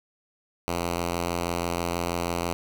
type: tone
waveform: 5% pulse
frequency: 86.2 Hz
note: F2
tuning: 22 cents flat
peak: -15 dBFS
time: 0.68-2.53 s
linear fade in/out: 0 ms
effects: none